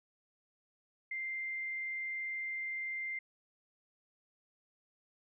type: tone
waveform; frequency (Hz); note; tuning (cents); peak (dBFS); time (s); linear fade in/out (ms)
sine; 2093; C7; 0; -36; 1.11-3.19; 5
effects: none